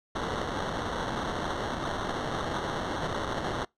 white noise with sample-and-hold, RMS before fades -32 dBFS, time 0.15-3.65 s, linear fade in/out 5 ms, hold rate 2450 Hz, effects noise-tail reverb RT60 0.2 s tail -26 dB re dry + low-pass 5000 Hz 12 dB/octave

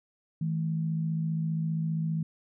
sine tone pair together, 160.93 / 216 Hz, E3 / A3, -41 / -32 cents, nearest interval perfect fourth, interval 509 cents, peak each -27 / -37 dBFS, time 0.41-2.23 s, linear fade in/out 5 ms, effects none

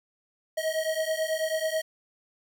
square beating tone pair, 630 / 639.2 Hz, D#5 / D#5, +21 / +47 cents, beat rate 9.2 Hz, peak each -30 dBFS, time 0.57-1.82 s, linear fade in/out 10 ms, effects none

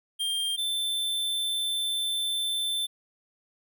square tone pair in turn, 3194 / 3541 Hz, G7 / A7, +32 / +10 cents, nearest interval major second, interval 178 cents, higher second, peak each -27 dBFS, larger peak neither, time 0.19-0.57 / 0.57-2.87 s, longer second, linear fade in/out 20 ms, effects none

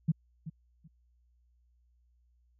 sine tone with echo, 159.7 Hz, D#3, 45 cents sharp, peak -22 dBFS, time 0.08-0.12 s, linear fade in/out 10 ms, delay 380 ms, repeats 2, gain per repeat -14 dB, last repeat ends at 0.88 s, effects added 60 Hz sine -65 dBFS peak until 2.59 s

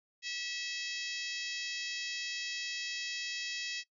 harmonic tone with a mistuned harmonic, 649 Hz, E5, 27 cents flat, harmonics 3 / 4 / 5 / 6 / 7 / 8 / 9 / 10, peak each -44 / -42 / -44 / -45 / -46 / -44 / -50 / -49 dBFS, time 0.22-3.84 s, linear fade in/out 50 ms, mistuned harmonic 10, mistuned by +56 cents, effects noise-tail reverb RT60 0.1 s tail -18 dB re dry

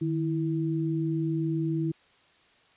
sine tone pair together, 154.3 / 327 Hz, D#3 / E4, -14 / -14 cents, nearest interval octave + minor second, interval 1300 cents, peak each -28 dBFS, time 0.01-1.92 s, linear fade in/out 10 ms, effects white hiss -61 dBFS RMS until 2.76 s + resampled to 8000 Hz

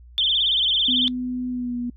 sine tone with vibrato, 3322 Hz, G#7, in tune, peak -17 dBFS, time 0.18-1.08 s, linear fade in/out 0 ms, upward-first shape sine, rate 18 Hz, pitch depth 160 cents each way
sine tone with pitch glide, 250.2 to 242.1 Hz, B3 to B3, +23 to -34 cents, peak -24 dBFS, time 0.88-1.9 s, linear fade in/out 5 ms, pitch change -57 cents, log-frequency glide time 1.49-1.77 s
effects noise-tail reverb RT60 0.1 s tail -25 dB re dry + added 60 Hz sine -43 dBFS peak until 1.96 s

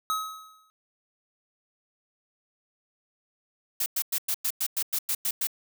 square tone with exponential decay, 1277 Hz, D#6, 45 cents sharp, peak -24 dBFS, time 0.1-0.7 s, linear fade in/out 0 ms, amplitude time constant 130 ms
blue noise bursts, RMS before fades -27 dBFS, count 11, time 3.8-5.471 s, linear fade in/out 5 ms, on 61 ms, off 100 ms
effects none

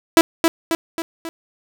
sawtooth tone with echo, 329.6 Hz, E4, in tune, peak -3 dBFS, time 0.17-0.21 s, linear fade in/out 0 ms, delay 270 ms, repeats 4, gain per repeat -5 dB, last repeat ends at 1.29 s, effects none

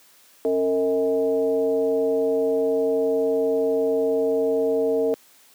sine tone with frequency modulation, 455.1 Hz, A#4, 42 cents flat, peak -18 dBFS, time 0.45-5.14 s, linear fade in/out 0 ms, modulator 182 Hz, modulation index 0.8, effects white hiss -54 dBFS RMS until 5.54 s + high-pass 200 Hz 12 dB/octave

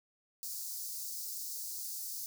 white high-pass noise, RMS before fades -41 dBFS, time 0.43-2.26 s, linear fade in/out 0 ms, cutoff 4500 Hz, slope 48 dB/octave, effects none

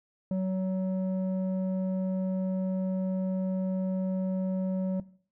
square tone with low-pass filter, 187.7 Hz, F#3, 25 cents sharp, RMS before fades -29 dBFS, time 0.31-5 s, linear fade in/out 2 ms, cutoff 450 Hz, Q 2, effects noise-tail reverb RT60 0.5 s tail -19 dB re dry

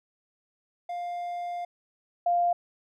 triangle / sine tone pair in turn, 702 / 698.9 Hz, F5 / F5, +9 / +1 cents, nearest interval unison, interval 8 cents, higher first, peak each -29 / -21 dBFS, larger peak second, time 0.89-1.65 / 2.26-2.53 s, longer first, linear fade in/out 5 ms, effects none

